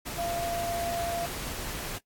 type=tone in noise; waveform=sine; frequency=686 Hz; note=F5; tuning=31 cents flat; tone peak=-30 dBFS; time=0.17-1.27 s; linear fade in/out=20 ms; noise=pink; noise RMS=-36 dBFS; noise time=0.05-1.99 s; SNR=+3 dB; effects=noise-tail reverb RT60 0.1 s tail -19 dB re dry + AAC 64 kbps